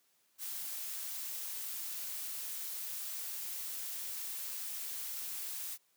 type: noise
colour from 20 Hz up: blue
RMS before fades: -41 dBFS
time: 0.38-5.78 s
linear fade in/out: 50 ms
effects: white hiss -73 dBFS RMS until 5.96 s + high-pass 150 Hz 12 dB/octave